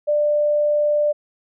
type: tone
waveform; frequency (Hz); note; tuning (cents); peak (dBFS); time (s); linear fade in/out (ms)
sine; 593; D5; +17; -15; 0.07-1.13; 20
effects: none